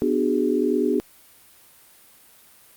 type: chord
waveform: sine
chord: G# half-diminished seventh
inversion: first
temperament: just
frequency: 249.2 / 299 / 373.8 / 415.3 Hz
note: B3 / D4 / F#4 / G#4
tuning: +16 / +31 / +18 / 0 cents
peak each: -24 dBFS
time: 0.02-1 s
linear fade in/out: 0 ms
effects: white hiss -52 dBFS RMS until 2.76 s + Opus 48 kbps